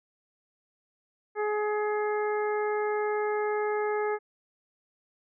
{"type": "harmonic tone", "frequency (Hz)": 421.1, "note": "G#4", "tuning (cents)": 24, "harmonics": [1, 2, 3, 4, 5], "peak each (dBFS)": [-27, -33, -37, -39, -41], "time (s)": [1.35, 4.19], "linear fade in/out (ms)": 50, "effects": []}